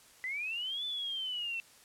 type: linear two-way sweep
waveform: sine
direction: up then down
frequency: 1975.5 to 3520 to 2666 Hz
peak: -34 dBFS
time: 0.24-1.6 s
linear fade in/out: 0 ms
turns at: 0.85 s
effects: white hiss -59 dBFS RMS until 1.84 s + low-pass 11000 Hz 12 dB/octave